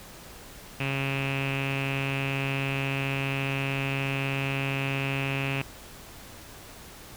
sawtooth tone with low-pass filter, 136.6 Hz, C#3, 25 cents flat, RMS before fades -29 dBFS, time 0.8-5.62 s, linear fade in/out 5 ms, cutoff 2600 Hz, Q 8.8, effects pink hiss -46 dBFS RMS until 7.16 s

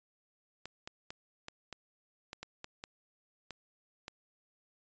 clicks, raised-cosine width 0.2 ms, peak -25 dBFS, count 11, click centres 0.656 / 0.875 / 1.105 / 1.484 / 1.727 / 2.331 / 2.43 / 2.644 / 2.839 / 3.507 / 4.081 s, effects resampled to 16000 Hz

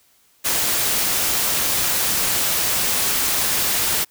white noise, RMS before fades -20 dBFS, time 0.44-4.05 s, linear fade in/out 20 ms, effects white hiss -58 dBFS RMS until 4.1 s

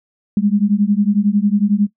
sine beating tone pair, 200 / 211 Hz, G3 / G#3, +35 / +28 cents, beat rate 11 Hz, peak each -15 dBFS, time 0.37-1.87 s, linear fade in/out 2 ms, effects noise-tail reverb RT60 0.1 s tail -19 dB re dry

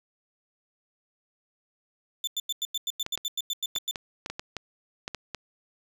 35% pulse tone bursts, 3529 Hz, A7, 4 cents sharp, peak -25 dBFS, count 14, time 2.24-3.911 s, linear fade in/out 2 ms, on 33 ms, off 93 ms
clicks, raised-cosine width 0.2 ms, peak -16 dBFS, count 11, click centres 3.064 / 3.176 / 3.762 / 3.958 / 4.261 / 4.3 / 4.395 / 4.567 / 5.079 / 5.147 / 5.347 s
effects none

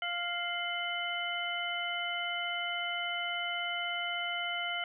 harmonic tone with a mistuned harmonic, 698.5 Hz, F5, in tune, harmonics 1 / 2 / 3 / 4, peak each -39 / -38 / -37 / -37 dBFS, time 0.02-4.84 s, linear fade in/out 2 ms, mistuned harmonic 4, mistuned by +130 cents, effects none

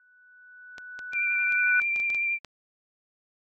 sine tone with exponential growth, 1485 Hz, F#6, 6 cents sharp, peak -19 dBFS, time 0-1.8 s, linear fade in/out 1 ms, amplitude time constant 390 ms
clicks, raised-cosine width 0.2 ms, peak -25 dBFS, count 10, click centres 0.782 / 0.991 / 1.134 / 1.523 / 1.818 / 1.961 / 2 / 2.102 / 2.147 / 2.447 s
sine tone with vibrato, 2371 Hz, D7, 16 cents sharp, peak -24 dBFS, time 1.12-2.39 s, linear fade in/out 50 ms, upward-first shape triangle, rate 11 Hz, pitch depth 20 cents each way
effects AAC 64 kbps

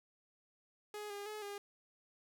sawtooth tone with pitch steps, 418.6 / 405.8 / 425.5 / 405.6 Hz, G#4 / G#4 / G#4 / G#4, +14 / -40 / +42 / -41 cents, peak -39 dBFS, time 0.94-1.58 s, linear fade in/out 2 ms, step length 160 ms, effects 12-bit

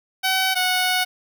10% pulse tone pair in turn, 758 / 736 Hz, F#5 / F#5, +42 / -9 cents, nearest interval minor second, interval 51 cents, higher first, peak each -10 dBFS, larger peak neither, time 0.23-0.55 / 0.55-1.05 s, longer second, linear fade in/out 20 ms, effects none

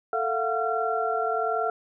sine tone cluster, 442.8 / 683 / 724 / 1367 Hz, A4 / F5 / F#5 / F6, +11 / -39 / -38 / -37 cents, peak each -29 dBFS, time 0.13-1.7 s, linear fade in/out 2 ms, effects none

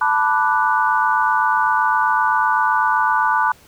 sine chord, B minor seventh, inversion third, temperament equal, 880 / 987.8 / 1174.7 / 1480 Hz, A5 / B5 / D6 / F#6, 0 / 0 / 0 / 0 cents, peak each -19 / -19 / -21 / -20 dBFS, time 0.01-3.52 s, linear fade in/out 5 ms, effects pink hiss -49 dBFS RMS until 3.67 s

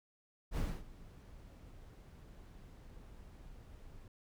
brown noise with ADSR envelope, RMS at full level -34 dBFS, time 0.51-4.08 s, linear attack 63 ms, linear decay 250 ms, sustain -20 dB, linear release 3 ms, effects none

